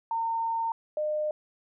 sine tone pair in turn, 912 / 607.4 Hz, A#5 / D#5, -38 / -42 cents, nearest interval perfect fifth, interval 704 cents, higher first, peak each -26 dBFS, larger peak neither, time 0.11-0.72 / 0.97-1.31 s, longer first, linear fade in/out 2 ms, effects none

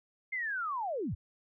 sine linear sweep, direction down, 2129 to 55 Hz, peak -32 dBFS, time 0.32-1.15 s, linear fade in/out 10 ms, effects none

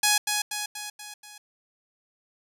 5% pulse tone with echo, 836 Hz, G#5, 11 cents sharp, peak -7 dBFS, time 0.03-0.18 s, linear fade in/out 5 ms, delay 240 ms, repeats 5, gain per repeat -5 dB, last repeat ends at 1.38 s, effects none

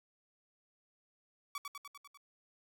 sawtooth tone with echo, 1139 Hz, C#6, 47 cents sharp, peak -34 dBFS, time 1.55-1.58 s, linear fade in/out 2 ms, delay 99 ms, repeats 6, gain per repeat -3 dB, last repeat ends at 2.174 s, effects none

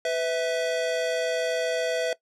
square tone pair together, 500.4 / 653 Hz, B4 / E5, +23 / -17 cents, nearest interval perfect fourth, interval 460 cents, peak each -28 / -27 dBFS, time 0.05-2.13 s, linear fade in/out 2 ms, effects noise-tail reverb RT60 0.1 s tail -19 dB re dry + low-pass 7000 Hz 12 dB/octave

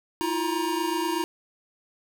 square tone cluster, 323 / 351.1 / 944 Hz, E4 / F4 / A#5, -35 / +9 / +22 cents, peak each -30 dBFS, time 0.21-1.24 s, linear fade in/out 0 ms, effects none

